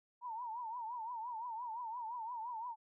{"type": "tone with vibrato", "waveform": "sine", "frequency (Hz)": 932.3, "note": "A#5", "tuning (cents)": 0, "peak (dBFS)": -40, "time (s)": [0.21, 2.76], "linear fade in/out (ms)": 50, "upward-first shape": "triangle", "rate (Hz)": 5.8, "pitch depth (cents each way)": 140, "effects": []}